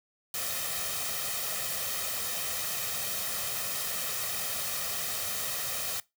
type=noise with comb filter; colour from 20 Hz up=white; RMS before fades=-33 dBFS; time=0.34-6 s; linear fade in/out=2 ms; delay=1.6 ms; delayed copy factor=+0.65; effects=noise-tail reverb RT60 0.2 s tail -21 dB re dry + high-pass 80 Hz 12 dB/octave